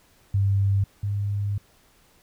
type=tone pair in turn; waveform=sine; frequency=98.8 / 101.4 Hz; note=G2 / G#2; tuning=+14 / -41 cents; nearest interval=unison; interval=45 cents; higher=second; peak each=-18 / -23 dBFS; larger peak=first; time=0.34-0.84 / 1.03-1.58 s; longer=second; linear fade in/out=5 ms; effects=pink hiss -59 dBFS RMS until 2.22 s